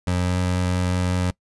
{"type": "tone with pitch glide", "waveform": "25% pulse", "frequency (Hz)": [89.7, 90.53], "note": ["F2", "F#2"], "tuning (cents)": [47, -37], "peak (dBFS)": -16, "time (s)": [0.07, 1.31], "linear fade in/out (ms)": 5, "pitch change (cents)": 16, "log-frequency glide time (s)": [0.19, 0.32], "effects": ["noise-tail reverb RT60 0.1 s tail -23 dB re dry", "resampled to 24000 Hz"]}